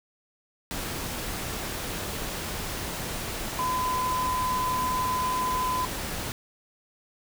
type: tone in noise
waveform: sine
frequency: 1012 Hz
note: B5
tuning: 42 cents sharp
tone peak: -25 dBFS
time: 3.59-5.85 s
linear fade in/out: 0 ms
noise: pink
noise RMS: -33 dBFS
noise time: 0.71-6.32 s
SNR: +5 dB
effects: none